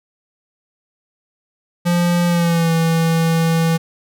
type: tone with pitch glide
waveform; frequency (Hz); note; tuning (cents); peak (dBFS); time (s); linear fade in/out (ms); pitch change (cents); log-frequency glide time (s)
square; 174.1 to 164.42; F3 to E3; -5 to -4; -14; 1.85-3.78; 20; -99; 2.27-2.72
effects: none